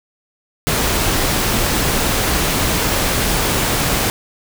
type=noise; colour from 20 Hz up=pink; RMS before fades=-17 dBFS; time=0.67-4.1 s; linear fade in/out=0 ms; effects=none